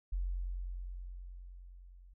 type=tone with level ramp; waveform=sine; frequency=44.84 Hz; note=F1; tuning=46 cents sharp; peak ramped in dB=-31 to -54 dBFS; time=0.12-2.14 s; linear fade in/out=10 ms; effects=none